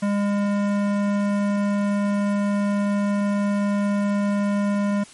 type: tone with hard clipping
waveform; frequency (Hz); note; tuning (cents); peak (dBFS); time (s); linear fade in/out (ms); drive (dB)
sine; 202.9; G#3; -40; -21; 0.02-5.04; 10; 16
effects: white hiss -46 dBFS RMS until 5.13 s + MP3 48 kbps